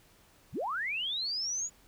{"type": "linear sweep", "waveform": "sine", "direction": "up", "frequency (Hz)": [41.2, 6920], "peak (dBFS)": -31, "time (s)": [0.52, 1.7], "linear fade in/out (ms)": 50, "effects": ["pink hiss -62 dBFS RMS until 1.87 s"]}